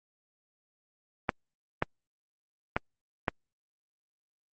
clicks, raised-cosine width 0.5 ms, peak -10 dBFS, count 4, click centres 1.292 / 1.824 / 2.765 / 3.282 s, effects Opus 24 kbps

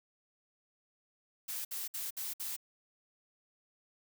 blue noise bursts, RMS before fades -39 dBFS, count 5, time 1.48-2.566 s, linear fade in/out 10 ms, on 170 ms, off 59 ms, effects none

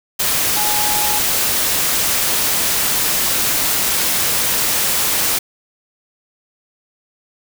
sine tone in noise, 840 Hz, G#5, 19 cents sharp, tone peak -22 dBFS, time 0.56-1.19 s, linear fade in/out 10 ms, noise white, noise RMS -17 dBFS, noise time 0.19-5.39 s, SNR -8 dB, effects none

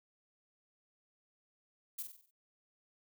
violet noise with echo, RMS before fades -40 dBFS, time 1.98-2.03 s, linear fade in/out 10 ms, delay 47 ms, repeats 6, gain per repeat -6 dB, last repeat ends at 2.312 s, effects none

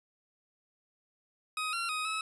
20% pulse tone with pitch steps, 1258 / 1371 / 1254 / 1292 Hz, D#6 / F6 / D#6 / E6, +19 / -32 / +13 / -35 cents, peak -27 dBFS, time 1.57-2.21 s, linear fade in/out 2 ms, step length 160 ms, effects resampled to 24000 Hz + 11-bit

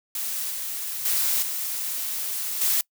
blue noise with level steps, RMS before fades -29 / -31 / -23 / -29 / -22 dBFS, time 0.15-2.81 s, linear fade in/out 2 ms, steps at 0.5 / 1.05 / 1.42 / 2.61 s, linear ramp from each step 5 ms, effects noise-tail reverb RT60 0.1 s tail -25 dB re dry

